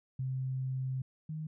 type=tone pair in turn; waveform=sine; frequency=130.81 / 155.84 Hz; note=C3 / D#3; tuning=0 / +3 cents; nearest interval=minor third; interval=303 cents; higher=second; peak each=-32 / -36 dBFS; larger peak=first; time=0.19-1.02 / 1.29-1.47 s; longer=first; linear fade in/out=5 ms; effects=none